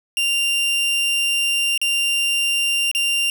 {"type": "tone with dropouts", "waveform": "40% pulse", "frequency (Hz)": 2784, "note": "F7", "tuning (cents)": -6, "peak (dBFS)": -16, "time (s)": [0.17, 3.3], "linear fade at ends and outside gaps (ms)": 1, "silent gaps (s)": [[1.777, 1.815], [2.914, 2.949]], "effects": []}